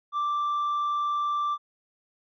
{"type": "tone with tanh clipping", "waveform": "sine", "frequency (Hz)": 1174.7, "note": "D6", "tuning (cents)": 0, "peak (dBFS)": -25, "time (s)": [0.12, 1.58], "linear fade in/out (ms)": 50, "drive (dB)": 2, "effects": []}